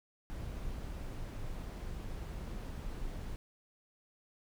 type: noise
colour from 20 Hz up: brown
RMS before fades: -41 dBFS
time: 0.3-3.36 s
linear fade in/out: 0 ms
effects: none